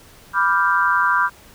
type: chord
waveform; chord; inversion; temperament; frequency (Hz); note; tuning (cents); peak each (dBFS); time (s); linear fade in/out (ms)
sine; G dominant seventh; first; equal; 987.8 / 1174.7 / 1396.9 / 1568; B5 / D6 / F6 / G6; 0 / 0 / 0 / 0; -20; 0.33-1.3; 50
effects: pink hiss -47 dBFS RMS until 1.54 s

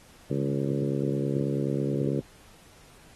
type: harmonic tone with a mistuned harmonic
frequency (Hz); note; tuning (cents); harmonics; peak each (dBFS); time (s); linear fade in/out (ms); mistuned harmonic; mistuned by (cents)
69.3; C#2; 0; 2 / 3 / 4 / 5 / 6 / 7 / 8; -29 / -33 / -32 / -33 / -34 / -36 / -40; 0.3-2.2; 5; 2; +35
effects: pink hiss -55 dBFS RMS until 3.15 s + AAC 32 kbps

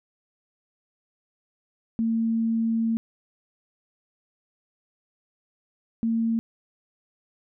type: tone pair in turn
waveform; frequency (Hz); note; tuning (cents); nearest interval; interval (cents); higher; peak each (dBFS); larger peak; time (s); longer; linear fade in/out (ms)
sine; 226.7 / 227.6; A#3 / A#3; -48 / -41; unison; 7; second; -21 / -21; neither; 1.99-2.97 / 6.03-6.39; first; 0
effects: none

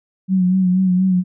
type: tone with vibrato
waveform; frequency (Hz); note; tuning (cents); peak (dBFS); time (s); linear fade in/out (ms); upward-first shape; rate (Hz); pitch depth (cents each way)
sine; 185; F#3; 0; -12; 0.28-1.24; 50; sine; 4.2; 44
effects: none

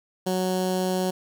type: tone with notch filter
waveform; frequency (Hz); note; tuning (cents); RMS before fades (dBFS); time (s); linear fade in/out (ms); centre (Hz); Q
15% pulse; 185; F#3; 0; -25; 0.26-1.11; 10; 2000; 1.2
effects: none

